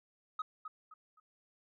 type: tone with echo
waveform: sine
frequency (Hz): 1265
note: D#6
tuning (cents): +28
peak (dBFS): -31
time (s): 0.39-0.42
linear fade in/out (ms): 5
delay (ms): 260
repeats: 3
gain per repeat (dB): -10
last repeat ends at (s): 1.2
effects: tanh soft clip ceiling -33 dBFS